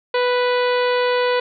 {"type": "harmonic tone", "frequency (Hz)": 493.9, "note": "B4", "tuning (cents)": 0, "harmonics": [1, 2, 3, 4, 5, 6, 7, 8, 9], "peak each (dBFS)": [-17, -23, -27, -29, -31, -33, -34, -35, -36], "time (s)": [0.14, 1.4], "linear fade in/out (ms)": 5, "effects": []}